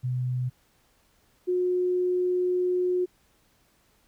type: tone pair in turn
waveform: sine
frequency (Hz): 125.9 / 361.7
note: B2 / F#4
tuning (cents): +34 / -39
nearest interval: octave + tritone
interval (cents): 1827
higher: second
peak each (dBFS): -25 / -22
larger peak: second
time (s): 0.03-0.5 / 1.47-3.06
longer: second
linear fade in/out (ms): 20
effects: pink hiss -65 dBFS RMS until 4.07 s